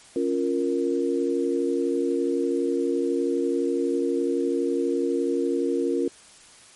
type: chord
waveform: sine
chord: Bb minor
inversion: first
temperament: equal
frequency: 277.2 / 349.2 / 466.2 Hz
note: Db4 / F4 / Bb4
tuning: 0 / 0 / 0 cents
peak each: -26 / -25 / -26 dBFS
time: 0.16-6.08 s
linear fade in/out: 2 ms
effects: white hiss -50 dBFS RMS until 6.75 s + MP3 48 kbps